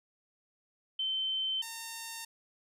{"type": "tone pair in turn", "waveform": ["sine", "5% pulse"], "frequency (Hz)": [3087, 912.5], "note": ["G7", "A#5"], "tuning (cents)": [-27, -37], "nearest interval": "octave + major sixth", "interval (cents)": 2110, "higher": "first", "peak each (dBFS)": [-30, -28], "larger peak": "second", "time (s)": [[0.99, 1.62], [1.62, 2.25]], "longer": "neither", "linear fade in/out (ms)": 5, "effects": []}